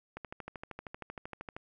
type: click train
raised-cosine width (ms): 0.5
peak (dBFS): -26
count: 19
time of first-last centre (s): 0.17-1.565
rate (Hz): 12.9
effects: none